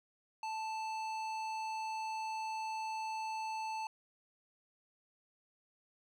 triangle tone with hard clipping, 880 Hz, A5, in tune, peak -39 dBFS, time 0.43-3.87 s, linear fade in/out 2 ms, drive 17 dB, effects none

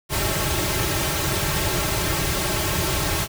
pink noise with comb filter, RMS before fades -23 dBFS, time 0.09-3.28 s, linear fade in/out 50 ms, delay 4.1 ms, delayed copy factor -1, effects none

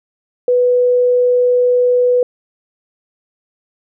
sine tone, 493.9 Hz, B4, in tune, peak -9 dBFS, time 0.48-2.23 s, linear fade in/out 2 ms, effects none

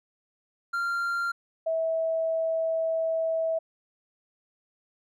triangle / sine tone pair in turn, 1387 / 650.2 Hz, F6 / E5, -12 / -24 cents, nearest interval octave + minor second, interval 1312 cents, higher first, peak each -24 dBFS, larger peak neither, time 0.73-1.32 / 1.66-3.59 s, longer second, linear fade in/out 10 ms, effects none

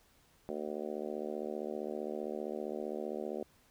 harmonic tone, 75.3 Hz, D2, 44 cents sharp, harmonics 3 / 4 / 5 / 6 / 7 / 8 / 9 / 10, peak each -44 / -47 / -41 / -44 / -44 / -45 / -50 / -52 dBFS, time 0.49-3.43 s, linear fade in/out 0 ms, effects pink hiss -67 dBFS RMS until 3.7 s

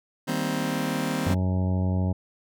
sawtooth chord, C minor seventh, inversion first, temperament just, 156.98 / 196.22 / 235.5 / 261.6 Hz, Eb3 / G3 / Bb3 / C4, +16 / +2 / +18 / 0 cents, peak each -27 / -28 / -27 / -25 dBFS, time 0.27-1.35 s, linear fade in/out 20 ms
harmonic tone, 92.5 Hz, F#2, in tune, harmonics 1 / 2 / 3 / 4 / 5 / 6 / 7 / 9 / 10, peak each -23 / -27 / -35 / -41 / -43 / -40 / -40 / -42 / -49 dBFS, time 1.26-2.13 s, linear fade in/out 10 ms
effects none

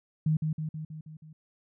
sine tone with echo, 155.9 Hz, D#3, 4 cents sharp, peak -22 dBFS, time 0.26-0.37 s, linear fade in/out 5 ms, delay 160 ms, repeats 6, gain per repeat -4 dB, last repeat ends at 1.33 s, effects none

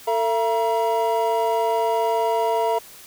triangle tone cluster, 448.7 / 676 / 951 Hz, A4 / E5 / A#5, +34 / +43 / +34 cents, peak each -21 dBFS, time 0.07-2.79 s, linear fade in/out 10 ms, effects white hiss -44 dBFS RMS until 3.06 s

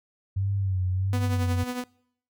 sine tone with vibrato, 95.4 Hz, G2, 47 cents flat, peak -23 dBFS, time 0.36-1.64 s, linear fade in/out 10 ms, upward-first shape sine, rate 1.5 Hz, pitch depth 70 cents each way
sawtooth tone with tremolo, 248.3 Hz, B3, 9 cents sharp, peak -23 dBFS, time 1.13-1.84 s, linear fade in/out 2 ms, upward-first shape triangle, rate 11 Hz, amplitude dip 65%
effects noise-tail reverb RT60 0.7 s tail -24 dB re dry

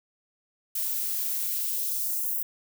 violet noise with high-pass filter sweep, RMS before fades -29 dBFS, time 0.75-2.43 s, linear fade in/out 5 ms, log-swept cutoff 310 to 12000 Hz, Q 0.93, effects none

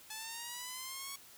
5% pulse linear sweep, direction up, 861 to 1118 Hz, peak -30 dBFS, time 0.1-1.16 s, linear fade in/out 5 ms, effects white hiss -57 dBFS RMS until 1.37 s

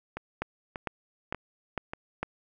two click trains, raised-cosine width 0.5 ms, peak -20 / -15 dBFS, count 4 / 5, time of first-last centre 0.17-1.935 / 0.42-2.23 s, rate 1.7 / 2.21 Hz, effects none

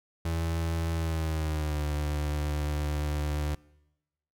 35% pulse tone with pitch glide, 82.41 to 74.27 Hz, E2 to D2, 0 to +20 cents, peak -26 dBFS, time 0.25-3.55 s, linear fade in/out 5 ms, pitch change -180 cents, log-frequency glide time 0.94-1.87 s, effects noise-tail reverb RT60 1.0 s tail -24 dB re dry

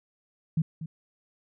sine tone with echo, 160 Hz, D#3, 49 cents sharp, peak -21 dBFS, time 0.57-0.62 s, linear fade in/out 5 ms, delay 240 ms, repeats 1, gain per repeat -12 dB, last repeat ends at 0.86 s, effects none

